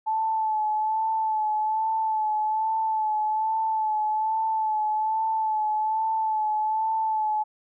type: tone with vibrato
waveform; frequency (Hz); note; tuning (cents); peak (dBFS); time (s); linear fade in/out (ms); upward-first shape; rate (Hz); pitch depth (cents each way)
sine; 870; A5; -20; -22; 0.06-7.44; 20; sine; 1.2; 30
effects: none